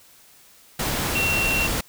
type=tone in noise; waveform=sine; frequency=2729 Hz; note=F7; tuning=41 cents flat; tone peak=-21 dBFS; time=1.15-1.67 s; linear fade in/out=5 ms; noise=pink; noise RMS=-25 dBFS; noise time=0.79-1.81 s; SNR=+1 dB; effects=white hiss -52 dBFS RMS until 1.88 s

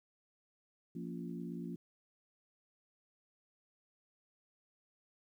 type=harmonic tone with a mistuned harmonic; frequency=57.9 Hz; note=A#1; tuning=11 cents flat; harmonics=3 / 4 / 5 / 6; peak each=-43 / -45 / -47 / -49 dBFS; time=0.95-1.76 s; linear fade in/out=5 ms; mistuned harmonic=5; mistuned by=-52 cents; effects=12-bit

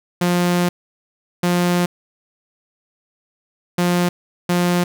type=tone bursts at uneven times; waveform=sawtooth; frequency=176.4 Hz; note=F3; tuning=18 cents sharp; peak=-11 dBFS; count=4; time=0.21-0.69 / 1.43-1.86 / 3.78-4.09 / 4.49-4.84 s; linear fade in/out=5 ms; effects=none

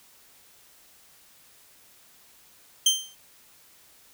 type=tone with exponential decay; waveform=25% pulse; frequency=3136 Hz; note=G7; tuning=in tune; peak=-11 dBFS; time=2.86-3.15 s; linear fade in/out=5 ms; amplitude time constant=61 ms; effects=white hiss -56 dBFS RMS until 4.13 s

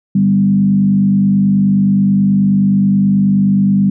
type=tone with frequency modulation; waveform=sine; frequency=196 Hz; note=G3; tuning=in tune; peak=-8 dBFS; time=0.15-3.9 s; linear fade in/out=5 ms; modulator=49.4 Hz; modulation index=0.66; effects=none

